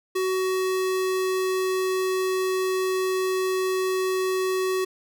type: tone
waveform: square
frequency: 374.6 Hz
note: F#4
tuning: 21 cents sharp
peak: -23 dBFS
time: 0.15-4.85 s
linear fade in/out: 10 ms
effects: none